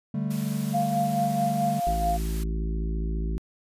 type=chord; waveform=triangle; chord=D suspended fourth; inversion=none; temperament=equal; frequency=146.83 / 196 / 220 Hz; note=D3 / G3 / A3; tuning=0 / 0 / 0 cents; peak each=-28 dBFS; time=0.14-1.8 s; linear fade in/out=5 ms
type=noise; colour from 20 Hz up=white; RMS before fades=-42 dBFS; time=0.3-2.44 s; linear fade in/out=10 ms
type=tone with tremolo; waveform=sine; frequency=698.5 Hz; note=F5; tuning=in tune; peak=-22 dBFS; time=0.73-2.18 s; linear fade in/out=20 ms; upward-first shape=sine; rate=4.6 Hz; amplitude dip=50%
type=harmonic tone; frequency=54.7 Hz; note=A1; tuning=9 cents flat; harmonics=1 / 3 / 4 / 5 / 6 / 7; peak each=-26 / -34 / -40 / -42 / -42 / -41 dBFS; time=1.87-3.38 s; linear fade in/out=0 ms
effects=resampled to 32000 Hz